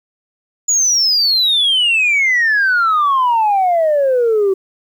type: exponential sweep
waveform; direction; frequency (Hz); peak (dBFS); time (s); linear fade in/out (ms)
sine; down; 6950 to 376.7; -9; 0.68-4.54; 10
effects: tanh soft clip ceiling -8 dBFS + 8-bit